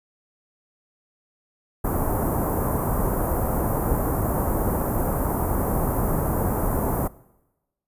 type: band-stop noise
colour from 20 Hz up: pink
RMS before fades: -23 dBFS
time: 1.84-7.08 s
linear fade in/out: 10 ms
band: 1100 to 13000 Hz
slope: 24 dB/octave
effects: noise-tail reverb RT60 1.0 s tail -21 dB re dry + resampled to 32000 Hz